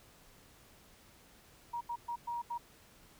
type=tone bursts at uneven times; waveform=sine; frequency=948 Hz; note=A#5; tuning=29 cents sharp; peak=-35 dBFS; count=5; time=1.73-1.81 / 1.89-1.96 / 2.08-2.16 / 2.27-2.42 / 2.5-2.58 s; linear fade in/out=10 ms; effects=pink hiss -61 dBFS RMS until 3.19 s